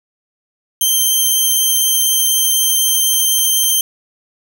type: tone with vibrato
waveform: 5% pulse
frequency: 3136 Hz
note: G7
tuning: in tune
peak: -4 dBFS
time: 0.81-3.81 s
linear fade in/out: 2 ms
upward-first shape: sine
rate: 16 Hz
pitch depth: 9 cents each way
effects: none